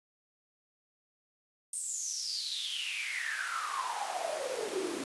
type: noise with high-pass filter sweep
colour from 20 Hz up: pink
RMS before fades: -36 dBFS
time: 1.73-5.04 s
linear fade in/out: 2 ms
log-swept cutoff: 8800 to 290 Hz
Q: 9.8
effects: resampled to 24000 Hz